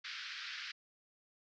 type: band-pass noise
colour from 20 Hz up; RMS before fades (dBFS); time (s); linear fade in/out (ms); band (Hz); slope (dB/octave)
pink; -45; 0.04-0.72; 10; 1400 to 5200; 48
effects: none